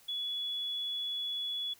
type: tone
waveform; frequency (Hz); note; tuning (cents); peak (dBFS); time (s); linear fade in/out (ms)
sine; 3396; G#7; +38; -33; 0.08-1.74; 10
effects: white hiss -61 dBFS RMS until 1.79 s